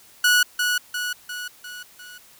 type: tone with echo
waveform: sawtooth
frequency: 1467 Hz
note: F#6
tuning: 15 cents flat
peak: -11 dBFS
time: 0.24-0.43 s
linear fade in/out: 5 ms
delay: 350 ms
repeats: 5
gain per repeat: -5 dB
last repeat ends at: 2.18 s
effects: white hiss -51 dBFS RMS until 2.39 s